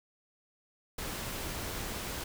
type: noise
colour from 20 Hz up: pink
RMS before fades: -38 dBFS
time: 0.98-2.24 s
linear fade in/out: 5 ms
effects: none